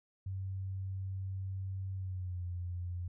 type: tone with pitch glide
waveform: sine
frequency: 95.5 to 88.59 Hz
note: G2 to F2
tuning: -45 to +25 cents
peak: -36 dBFS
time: 0.26-3.08 s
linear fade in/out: 5 ms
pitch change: -130 cents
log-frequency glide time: 1.94-2.44 s
effects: none